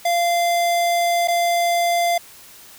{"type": "tone with dropouts", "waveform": "square", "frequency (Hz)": 691, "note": "F5", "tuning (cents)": -19, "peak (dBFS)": -17, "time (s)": [0.05, 2.18], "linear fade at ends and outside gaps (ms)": 5, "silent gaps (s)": [1.275, 1.282], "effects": ["white hiss -44 dBFS RMS until 2.78 s"]}